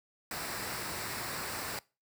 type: noise with comb filter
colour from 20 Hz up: pink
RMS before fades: -38 dBFS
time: 0.31-1.79 s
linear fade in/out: 2 ms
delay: 0.31 ms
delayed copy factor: -0.5
effects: noise-tail reverb RT60 0.3 s tail -23 dB re dry + high-pass 80 Hz 12 dB/octave